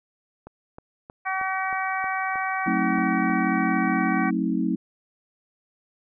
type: click train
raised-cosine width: 1 ms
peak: -26 dBFS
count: 10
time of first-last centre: 0.47-3.3 s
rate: 3.18 Hz
type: harmonic tone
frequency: 380.1 Hz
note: F#4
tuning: 47 cents sharp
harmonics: 2 / 3 / 4 / 5 / 6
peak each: -28 / -30 / -31 / -32 / -33 dBFS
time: 1.25-4.31 s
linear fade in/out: 20 ms
type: chord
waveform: sine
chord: F# diminished seventh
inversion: none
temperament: just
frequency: 185 / 222 / 266.4 / 319.7 Hz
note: F#3 / A3 / C4 / Eb4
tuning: 0 / +16 / +31 / +47 cents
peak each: -27 dBFS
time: 2.66-4.76 s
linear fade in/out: 10 ms
effects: none